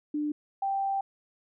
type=tone pair in turn; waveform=sine; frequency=297.9 / 784.1 Hz; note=D4 / G5; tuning=+25 / 0 cents; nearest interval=octave + perfect fourth; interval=1675 cents; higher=second; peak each=-27 / -26 dBFS; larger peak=second; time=0.14-0.32 / 0.62-1.01 s; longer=second; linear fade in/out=5 ms; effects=none